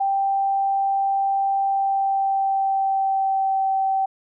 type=tone with pitch glide; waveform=sine; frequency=785 to 772.4 Hz; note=G5 to G5; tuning=+2 to -26 cents; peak=-18 dBFS; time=0-4.06 s; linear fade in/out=10 ms; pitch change=-28 cents; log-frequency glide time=1.64-3.68 s; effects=none